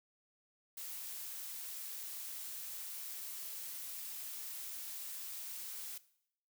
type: noise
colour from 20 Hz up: blue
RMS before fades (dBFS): -45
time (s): 0.77-5.98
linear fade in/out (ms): 5
effects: noise-tail reverb RT60 0.7 s tail -18 dB re dry